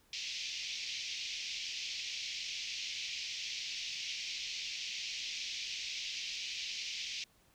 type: band-pass noise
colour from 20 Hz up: pink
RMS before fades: -41 dBFS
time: 0.13-7.24 s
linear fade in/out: 2 ms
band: 2300 to 6100 Hz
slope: 48 dB/octave
effects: pink hiss -68 dBFS RMS until 7.54 s